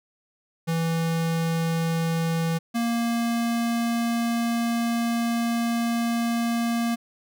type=tone pair in turn; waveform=square; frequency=164.81 / 233.5 Hz; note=E3 / A#3; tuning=0 / +3 cents; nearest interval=tritone; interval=603 cents; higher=second; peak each=-23 dBFS; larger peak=neither; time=0.67-2.59 / 2.74-6.96 s; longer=second; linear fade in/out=20 ms; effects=none